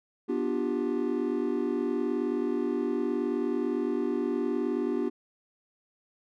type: chord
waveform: triangle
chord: G dominant seventh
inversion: first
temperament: just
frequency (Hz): 245 / 294 / 352.8 / 392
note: B3 / D4 / F4 / G4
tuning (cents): -14 / +2 / +18 / 0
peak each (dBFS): -30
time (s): 0.28-5.1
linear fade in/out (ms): 20
effects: none